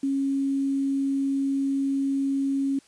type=tone with quantisation; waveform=sine; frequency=274.1 Hz; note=C#4; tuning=19 cents flat; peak=-22 dBFS; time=0.03-2.79 s; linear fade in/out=5 ms; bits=8; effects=white hiss -58 dBFS RMS until 2.87 s + resampled to 22050 Hz